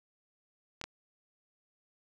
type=clicks; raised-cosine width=0.2 ms; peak=-21 dBFS; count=2; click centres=0.814 / 0.84 s; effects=none